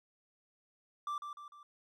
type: tone with echo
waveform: triangle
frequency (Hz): 1174.7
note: D6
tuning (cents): 0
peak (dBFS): -33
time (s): 1.07-1.18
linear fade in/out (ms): 2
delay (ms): 150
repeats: 3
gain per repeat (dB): -6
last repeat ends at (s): 1.63
effects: none